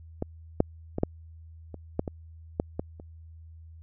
clicks, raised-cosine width 2 ms, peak -16 / -6 / -16 / -9 / -26 / -12 / -19 / -11 / -16 / -30 dBFS, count 10, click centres 0.224 / 0.604 / 0.984 / 1.034 / 1.743 / 1.994 / 2.078 / 2.599 / 2.795 / 2.999 s, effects added 81 Hz sine -45 dBFS peak until 3.82 s

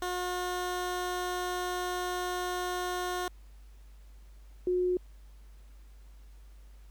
15% pulse / sine tone pair in turn, 360 / 361.9 Hz, F#4 / F#4, -47 / -38 cents, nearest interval unison, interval 9 cents, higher second, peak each -25 dBFS, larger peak neither, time 0.02-3.28 / 4.67-4.97 s, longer first, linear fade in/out 2 ms, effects added 50 Hz sine -49 dBFS peak until 6.9 s + pink hiss -66 dBFS RMS until 6.9 s

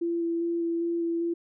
sine tone with vibrato, 337.6 Hz, E4, 41 cents sharp, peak -25 dBFS, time 0.01-1.34 s, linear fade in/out 10 ms, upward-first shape square, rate 2.5 Hz, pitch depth 10 cents each way, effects none

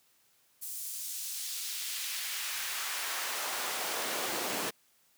pink noise with high-pass filter sweep, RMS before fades -36 dBFS, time 0.61-4.71 s, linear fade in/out 20 ms, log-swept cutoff 9300 to 270 Hz, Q 0.85, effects white hiss -68 dBFS RMS until 5.17 s + high-pass 80 Hz 12 dB/octave

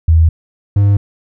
sine / triangle tone pair in turn, 81 / 100.93 Hz, E2 / G#2, -30 / -49 cents, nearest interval major third, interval 381 cents, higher second, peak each -5 dBFS, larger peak neither, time 0.08-0.29 / 0.76-0.97 s, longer neither, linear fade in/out 5 ms, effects none

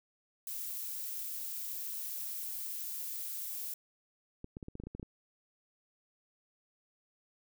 violet noise, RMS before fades -40 dBFS, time 0.47-3.74 s, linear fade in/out 2 ms
clicks, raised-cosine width 3 ms, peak -30 dBFS, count 11, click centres 4.444 / 4.569 / 4.628 / 4.684 / 4.754 / 4.8 / 4.837 / 4.87 / 4.95 / 4.997 / 5.029 s
effects none

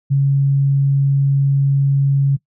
sine tone, 138.59 Hz, C#3, in tune, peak -11 dBFS, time 0.1-2.37 s, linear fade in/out 20 ms, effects noise-tail reverb RT60 0.1 s tail -20 dB re dry

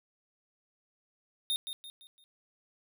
square tone with echo, 3676 Hz, A#7, 25 cents flat, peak -29 dBFS, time 1.5-1.56 s, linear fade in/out 0 ms, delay 170 ms, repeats 4, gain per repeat -8 dB, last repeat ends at 2.24 s, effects none

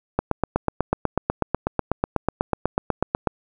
click train, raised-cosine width 1 ms, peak -5 dBFS, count 26, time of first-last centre 0.19-3.273 s, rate 8.11 Hz, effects none

